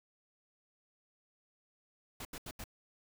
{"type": "noise bursts", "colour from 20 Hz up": "pink", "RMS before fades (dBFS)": -44, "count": 4, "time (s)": [2.2, 2.641], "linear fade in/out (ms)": 5, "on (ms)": 51, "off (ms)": 79, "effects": []}